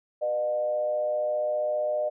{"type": "tone with frequency modulation", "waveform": "sine", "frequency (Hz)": 608, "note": "D#5", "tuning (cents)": -40, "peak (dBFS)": -24, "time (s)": [0.21, 2.1], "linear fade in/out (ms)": 20, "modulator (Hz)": 115, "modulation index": 0.5, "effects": []}